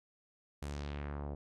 sawtooth tone with low-pass filter sweep, 72.2 Hz, D2, 29 cents flat, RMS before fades -41 dBFS, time 0.62-1.35 s, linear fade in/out 5 ms, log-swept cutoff 11000 to 600 Hz, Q 1.5, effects none

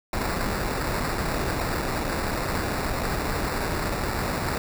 pink noise with sample-and-hold, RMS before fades -27 dBFS, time 0.13-4.58 s, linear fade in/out 2 ms, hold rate 3150 Hz, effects none

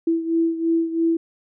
sine beating tone pair, 329.6 / 332.6 Hz, E4 / E4, 0 / +16 cents, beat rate 3 Hz, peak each -19 / -24 dBFS, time 0.07-1.17 s, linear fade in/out 5 ms, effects none

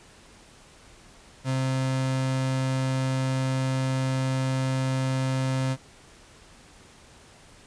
35% pulse tone, 131.6 Hz, C3, 10 cents sharp, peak -22 dBFS, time 1.44-5.77 s, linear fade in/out 50 ms, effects pink hiss -52 dBFS RMS until 7.66 s + resampled to 22050 Hz

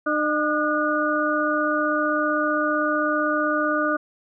harmonic tone with a mistuned harmonic, 302.6 Hz, D#4, 48 cents flat, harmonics 1 / 2 / 4 / 5, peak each -25 / -25 / -25 / -25 dBFS, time 0.06-3.97 s, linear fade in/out 10 ms, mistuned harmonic 5, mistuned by -61 cents, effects none

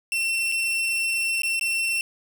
40% pulse tone with dropouts, 2704 Hz, E7, 43 cents sharp, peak -21 dBFS, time 0.12-2.01 s, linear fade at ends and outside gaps 1 ms, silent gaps 0.517-0.521 / 1.42-1.433 / 1.595-1.611 s, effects none

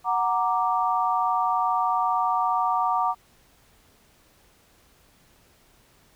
sine chord, Gb augmented, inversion none, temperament equal, 740 / 932.3 / 1174.7 Hz, Gb5 / Bb5 / D6, 0 / 0 / 0 cents, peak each -25 dBFS, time 0.04-3.15 s, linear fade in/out 50 ms, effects pink hiss -59 dBFS RMS until 6.15 s

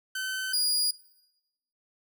sawtooth tone pair in turn, 1528 / 4872 Hz, G6 / D#8, -45 / -37 cents, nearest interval octave + minor sixth, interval 2008 cents, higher second, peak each -27 / -21 dBFS, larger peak second, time 0.15-0.53 / 0.53-0.91 s, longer neither, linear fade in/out 5 ms, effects noise-tail reverb RT60 0.9 s tail -20 dB re dry

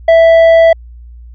sine tone with tanh clipping, 659.3 Hz, E5, in tune, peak -4 dBFS, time 0.08-0.73 s, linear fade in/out 5 ms, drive 7 dB, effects added 59 Hz sine -30 dBFS peak until 1.34 s

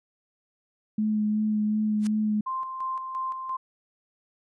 sine tone with vibrato, 213.1 Hz, G#3, 45 cents sharp, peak -22 dBFS, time 0.98-2.41 s, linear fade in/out 5 ms, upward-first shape sine, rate 2.7 Hz, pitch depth 15 cents each way
white noise with exponential growth, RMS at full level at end -33 dBFS, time 1.99-2.07 s, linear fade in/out 2 ms, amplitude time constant 17 ms
sine tone with tremolo, 1046.5 Hz, C6, in tune, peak -27 dBFS, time 2.46-3.57 s, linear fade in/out 10 ms, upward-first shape square, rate 2.9 Hz, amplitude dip 45%
effects resampled to 22050 Hz

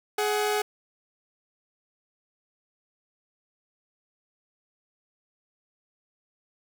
sawtooth tone pair together, 420 / 748.4 Hz, G#4 / F#5, +19 / +20 cents, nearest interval minor seventh, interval 1001 cents, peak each -21 / -26 dBFS, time 0.18-0.62 s, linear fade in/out 5 ms, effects none

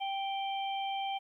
harmonic tone, 784 Hz, G5, in tune, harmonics 1 / 3 / 4, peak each -33 / -44 / -41 dBFS, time 0-1.19 s, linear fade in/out 20 ms, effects 12-bit

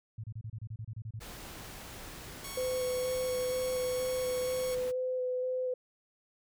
sine tone bursts, 110 Hz, A2, in tune, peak -37 dBFS, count 12, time 0.18-1.195 s, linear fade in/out 5 ms, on 58 ms, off 29 ms
pink noise, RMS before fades -46 dBFS, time 1.2-4.92 s, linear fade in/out 20 ms
5% pulse tone, 1107 Hz, C#6, 3 cents flat, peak -29 dBFS, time 2.44-4.75 s, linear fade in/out 5 ms
sine tone with vibrato, 507 Hz, B4, 45 cents sharp, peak -30 dBFS, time 2.57-5.74 s, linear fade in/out 5 ms, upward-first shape square, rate 2.1 Hz, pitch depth 10 cents each way
effects none

